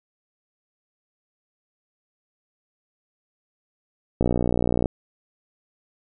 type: click train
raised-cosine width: 2 ms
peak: -8 dBFS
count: 40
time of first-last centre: 4.21-4.858 s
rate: 60.2 Hz
effects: none